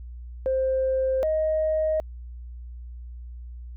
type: tone pair in turn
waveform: sine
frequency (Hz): 525 / 625.9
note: C5 / D#5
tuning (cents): +6 / +10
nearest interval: minor third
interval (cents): 304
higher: second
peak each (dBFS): -20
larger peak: neither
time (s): 0.46-1.23 / 1.23-2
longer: neither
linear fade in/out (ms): 0
effects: tanh soft clip ceiling -16 dBFS + added 60 Hz sine -36 dBFS peak until 3.76 s